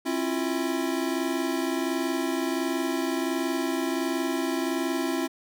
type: tone cluster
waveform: square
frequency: 269 / 333.3 / 354.7 / 653 Hz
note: C4 / E4 / F4 / E5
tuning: +48 / +19 / +27 / -17 cents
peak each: -30 / -30 / -34 / -37 dBFS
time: 0.05-5.28 s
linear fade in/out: 20 ms
effects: none